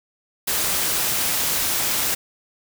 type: noise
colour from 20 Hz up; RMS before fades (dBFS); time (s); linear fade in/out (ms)
white; -22; 0.47-2.15; 10
effects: none